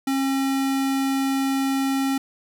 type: tone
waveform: square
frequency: 270 Hz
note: C#4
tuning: 45 cents flat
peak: -21 dBFS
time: 0.07-2.18 s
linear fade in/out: 5 ms
effects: none